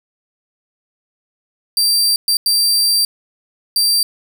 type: tone bursts at uneven times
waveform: sawtooth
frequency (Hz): 4699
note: D8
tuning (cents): 0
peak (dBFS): -9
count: 4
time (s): 1.77-2.16 / 2.28-2.37 / 2.46-3.05 / 3.76-4.03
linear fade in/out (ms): 2
effects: none